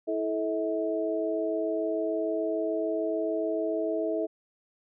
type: tone cluster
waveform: sine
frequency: 326.8 / 433.6 / 643 Hz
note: E4 / A4 / E5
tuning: -15 / -25 / -43 cents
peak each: -31 / -31 / -30 dBFS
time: 0.07-4.27 s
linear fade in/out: 20 ms
effects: none